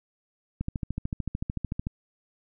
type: click train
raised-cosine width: 5 ms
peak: -17 dBFS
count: 18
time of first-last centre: 0.61-1.869 s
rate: 13.5 Hz
effects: none